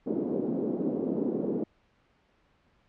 white band-pass noise, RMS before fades -30 dBFS, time 0.06-1.64 s, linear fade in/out 10 ms, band 200 to 400 Hz, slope 24 dB/octave, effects pink hiss -67 dBFS RMS until 2.88 s + low-pass 3000 Hz 12 dB/octave

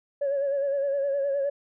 sine tone with vibrato, 558 Hz, C#5, 11 cents sharp, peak -22 dBFS, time 0.21-1.5 s, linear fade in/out 10 ms, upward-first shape sine, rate 9.7 Hz, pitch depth 46 cents each way, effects tanh soft clip ceiling -20 dBFS

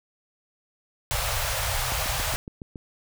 pink band-stop noise, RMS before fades -27 dBFS, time 1.11-2.36 s, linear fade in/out 0 ms, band 130 to 520 Hz, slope 48 dB/octave
click train, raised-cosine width 3 ms, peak -24 dBFS, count 7, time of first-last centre 1.92-2.758 s, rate 7.16 Hz
effects none

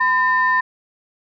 sine tone pair together, 1013 / 1805 Hz, B5 / A6, +44 / +44 cents, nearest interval minor seventh, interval 1000 cents, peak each -16 dBFS, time 0-0.61 s, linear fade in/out 10 ms, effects tanh soft clip ceiling -7 dBFS

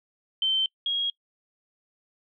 sine tone pair in turn, 3100 / 3284 Hz, G7 / G#7, -20 / -20 cents, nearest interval minor second, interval 100 cents, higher second, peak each -21 / -24 dBFS, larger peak first, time 0.42-0.66 / 0.86-1.1 s, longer neither, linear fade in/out 2 ms, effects noise-tail reverb RT60 0.1 s tail -25 dB re dry

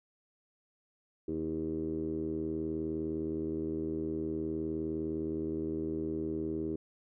10% pulse tone with low-pass filter, 79.5 Hz, D#2, 38 cents sharp, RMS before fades -35 dBFS, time 1.28-6.76 s, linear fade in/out 5 ms, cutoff 360 Hz, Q 7.3, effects none

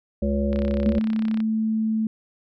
harmonic tone, 70.4 Hz, C#2, 27 cents sharp, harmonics 1 / 3 / 5 / 7 / 8, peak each -25 / -23 / -32 / -33 / -28 dBFS, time 0.22-0.99 s, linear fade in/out 5 ms
click train, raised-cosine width 0.3 ms, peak -21 dBFS, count 30, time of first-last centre 0.53-1.403 s, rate 33.2 Hz
sine tone, 219.8 Hz, A3, 2 cents flat, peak -20 dBFS, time 0.86-2.07 s, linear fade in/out 2 ms
effects none

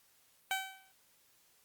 15% pulse tone with exponential decay, 767 Hz, G5, 38 cents flat, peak -23 dBFS, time 0.51-0.92 s, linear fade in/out 1 ms, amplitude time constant 89 ms, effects white hiss -68 dBFS RMS until 1.64 s + Opus 48 kbps

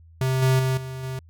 square tone with level steps, 130.81 Hz, C3, in tune, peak -21 / -17 / -21 / -32 / -29 dBFS, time 0.21-1.19 s, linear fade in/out 2 ms, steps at 0.42 / 0.59 / 0.77 / 1.03 s, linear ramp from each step 5 ms, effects added 82 Hz sine -47 dBFS peak until 1.29 s

